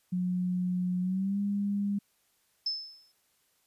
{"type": "tone with pitch glide", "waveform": "sine", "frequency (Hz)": [180.8, 201.8], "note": ["F#3", "G#3"], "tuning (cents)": [-40, -49], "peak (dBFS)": -27, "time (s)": [0.12, 1.99], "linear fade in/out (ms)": 10, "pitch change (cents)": 191, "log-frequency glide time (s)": [1.01, 1.39]}
{"type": "tone with exponential decay", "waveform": "sine", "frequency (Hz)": 5250, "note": "E8", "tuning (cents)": -8, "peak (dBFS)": -26, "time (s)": [2.66, 3.12], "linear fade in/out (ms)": 5, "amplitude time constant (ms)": 100}
{"effects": ["white hiss -71 dBFS RMS until 3.66 s", "resampled to 32000 Hz"]}